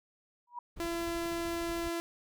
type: tone with exponential growth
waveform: sine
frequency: 965 Hz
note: B5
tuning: 40 cents flat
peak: -34 dBFS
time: 0.47-0.59 s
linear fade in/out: 5 ms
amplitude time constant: 25 ms
type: noise with tremolo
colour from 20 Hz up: brown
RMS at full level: -45 dBFS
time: 0.76-1.9 s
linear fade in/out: 10 ms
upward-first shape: square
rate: 13 Hz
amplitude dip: 55%
type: tone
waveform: sawtooth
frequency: 338 Hz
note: E4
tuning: 43 cents sharp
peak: -29 dBFS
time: 0.8-2 s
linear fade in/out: 0 ms
effects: none